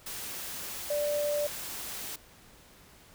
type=tone in noise; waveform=sine; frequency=587.3 Hz; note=D5; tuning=in tune; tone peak=-27 dBFS; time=0.9-1.47 s; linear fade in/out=5 ms; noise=white; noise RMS=-39 dBFS; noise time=0.06-2.16 s; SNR=+9 dB; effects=pink hiss -56 dBFS RMS until 3.14 s